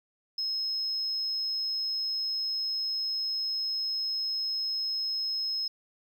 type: tone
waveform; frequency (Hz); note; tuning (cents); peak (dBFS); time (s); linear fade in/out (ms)
sine; 5160; E8; -38; -27; 0.38-5.68; 5
effects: tanh soft clip ceiling -25 dBFS + 11-bit